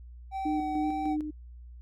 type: tone with vibrato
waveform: triangle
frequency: 766 Hz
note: G5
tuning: 40 cents flat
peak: -29 dBFS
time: 0.31-1.17 s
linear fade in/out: 50 ms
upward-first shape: square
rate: 1.9 Hz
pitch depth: 15 cents each way
type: tone with tremolo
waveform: sine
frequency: 303.8 Hz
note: D#4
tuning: 41 cents flat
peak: -27 dBFS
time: 0.45-1.31 s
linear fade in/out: 10 ms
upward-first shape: square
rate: 3.3 Hz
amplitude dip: 50%
effects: added 60 Hz sine -44 dBFS peak until 1.81 s